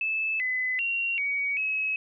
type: tone with pitch steps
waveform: sine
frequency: 2618 / 2017 / 2751 / 2254 / 2566 Hz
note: E7 / B6 / F7 / C#7 / E7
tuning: -13 / +36 / -27 / +28 / -47 cents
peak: -25 dBFS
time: 0.01-1.96 s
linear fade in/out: 2 ms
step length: 390 ms
effects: none